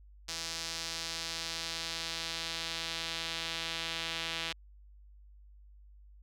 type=tone with band-pass filter sweep; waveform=sawtooth; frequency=164.81 Hz; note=E3; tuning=in tune; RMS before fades=-38 dBFS; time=0.28-4.53 s; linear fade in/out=10 ms; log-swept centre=5200 to 3300 Hz; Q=1.8; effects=added 50 Hz sine -53 dBFS peak until 6.22 s